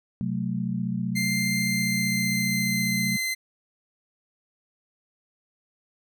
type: chord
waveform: sine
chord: F# diminished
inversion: second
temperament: equal with one note detuned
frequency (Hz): 129.01 / 185 / 220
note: C3 / F#3 / A3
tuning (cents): -24 / 0 / 0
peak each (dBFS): -31 / -28 / -30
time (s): 0.21-3.17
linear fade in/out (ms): 0
type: tone with pitch glide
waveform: sawtooth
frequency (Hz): 2093 to 2065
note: C7 to C7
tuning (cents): 0 to -23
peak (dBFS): -22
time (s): 1.15-3.35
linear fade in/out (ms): 20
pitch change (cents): -23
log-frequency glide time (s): 1.63-3.21
effects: none